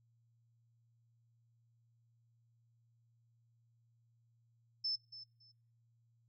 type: tone with echo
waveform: sine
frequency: 5270 Hz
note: E8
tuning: 1 cent flat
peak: -34 dBFS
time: 4.84-4.96 s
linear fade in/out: 10 ms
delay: 280 ms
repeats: 2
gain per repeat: -14 dB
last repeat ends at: 5.52 s
effects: noise-tail reverb RT60 0.5 s tail -23 dB re dry + added 116 Hz sine -70 dBFS peak until 6.28 s